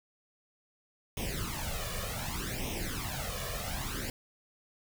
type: noise with flanger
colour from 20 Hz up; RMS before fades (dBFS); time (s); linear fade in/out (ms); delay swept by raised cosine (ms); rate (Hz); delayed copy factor
pink; -36; 1.17-4.1; 2; 0.33 to 1.73; 0.66; +0.8
effects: none